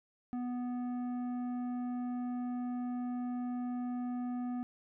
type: tone with tanh clipping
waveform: sine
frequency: 246.4 Hz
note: B3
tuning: 4 cents flat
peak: -36 dBFS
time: 0.33-4.63 s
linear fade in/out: 0 ms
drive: 10 dB
effects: none